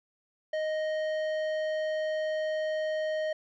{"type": "tone with tanh clipping", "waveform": "sine", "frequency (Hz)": 622.3, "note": "D#5", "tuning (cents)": 0, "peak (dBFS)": -30, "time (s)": [0.53, 3.33], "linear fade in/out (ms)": 5, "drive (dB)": 12, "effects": []}